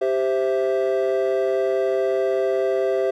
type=chord; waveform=triangle; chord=C major; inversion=second; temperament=equal; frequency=392 / 523.3 / 659.3 Hz; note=G4 / C5 / E5; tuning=0 / 0 / 0 cents; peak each=-19 / -21 / -22 dBFS; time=0.01-3.11 s; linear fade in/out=10 ms; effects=tanh soft clip ceiling -9 dBFS